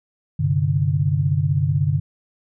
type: chord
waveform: sine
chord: G suspended fourth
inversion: none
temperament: equal with one note detuned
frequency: 96.37 / 130.81 / 146.83 Hz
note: G2 / C3 / D3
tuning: -29 / 0 / 0 cents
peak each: -22 / -22 / -19 dBFS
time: 0.39-2 s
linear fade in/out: 10 ms
effects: none